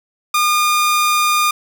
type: tone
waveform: sawtooth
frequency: 1214 Hz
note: D#6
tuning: 43 cents flat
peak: -9 dBFS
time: 0.34-1.51 s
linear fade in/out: 5 ms
effects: none